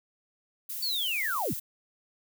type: noise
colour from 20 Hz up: violet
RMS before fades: -36 dBFS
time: 0.69-1.6 s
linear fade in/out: 10 ms
type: linear sweep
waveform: sine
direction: down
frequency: 4596 to 52 Hz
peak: -28 dBFS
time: 0.82-1.54 s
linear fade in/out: 10 ms
effects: none